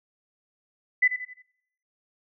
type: tone with echo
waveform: sine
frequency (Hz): 2000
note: B6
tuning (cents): +21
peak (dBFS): -16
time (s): 1.02-1.08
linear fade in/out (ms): 10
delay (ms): 86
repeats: 4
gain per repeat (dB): -8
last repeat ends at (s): 1.424
effects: noise-tail reverb RT60 0.7 s tail -19 dB re dry